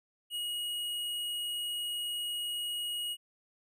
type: tone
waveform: square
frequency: 2893 Hz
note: F#7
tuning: 40 cents flat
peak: -34 dBFS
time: 0.3-3.17 s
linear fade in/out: 50 ms
effects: none